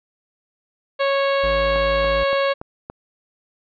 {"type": "harmonic tone", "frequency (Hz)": 552, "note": "C#5", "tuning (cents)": -7, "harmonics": [1, 2, 3, 4, 5, 6, 7, 8], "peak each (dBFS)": [-18, -24, -28, -30, -32, -34, -35, -36], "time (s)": [0.99, 2.54], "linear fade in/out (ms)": 20}
{"type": "tone", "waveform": "square", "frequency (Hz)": 54.8, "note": "A1", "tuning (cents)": -6, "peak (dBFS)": -26, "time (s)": [1.43, 2.24], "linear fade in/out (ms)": 10}
{"type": "click train", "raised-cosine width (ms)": 1, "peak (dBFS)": -18, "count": 5, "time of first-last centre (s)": [1.76, 2.9], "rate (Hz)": 3.51}
{"effects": ["resampled to 11025 Hz"]}